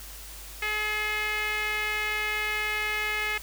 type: tone with band-pass filter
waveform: sawtooth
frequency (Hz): 424.4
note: G#4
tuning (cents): +38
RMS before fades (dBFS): -29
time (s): 0.62-3.38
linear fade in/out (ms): 5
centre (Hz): 2200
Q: 3.4
effects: added 50 Hz sine -44 dBFS peak until 3.42 s + white hiss -44 dBFS RMS until 3.42 s